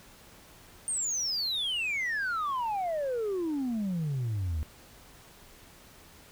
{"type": "exponential sweep", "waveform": "sine", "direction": "down", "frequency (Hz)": [8870, 73.42], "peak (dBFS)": -26, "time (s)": [0.88, 4.63], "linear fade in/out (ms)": 0, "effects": ["tanh soft clip ceiling -27 dBFS", "pink hiss -54 dBFS RMS until 6.31 s"]}